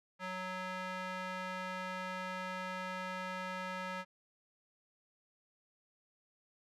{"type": "tone with band-pass filter", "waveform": "square", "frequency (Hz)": 185, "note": "F#3", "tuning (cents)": 0, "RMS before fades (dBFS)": -41, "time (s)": [0.19, 4.05], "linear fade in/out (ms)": 50, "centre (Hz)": 1500, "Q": 1.1, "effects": []}